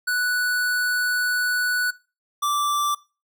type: tone pair in turn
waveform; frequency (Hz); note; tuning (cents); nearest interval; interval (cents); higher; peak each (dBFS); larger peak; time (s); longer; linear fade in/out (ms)
square; 1480 / 1169.9; F#6 / D6; 0 / -7; major third; 407; first; -21; neither; 0.07-1.91 / 2.42-2.95; first; 10
effects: noise-tail reverb RT60 0.3 s tail -20 dB re dry